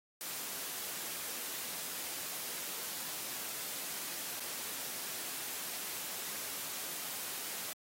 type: noise with dropouts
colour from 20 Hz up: white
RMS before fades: -41 dBFS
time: 0.21-7.73 s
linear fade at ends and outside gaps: 0 ms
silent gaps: 4.397-4.404 s
effects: high-pass 150 Hz 12 dB/octave + AAC 48 kbps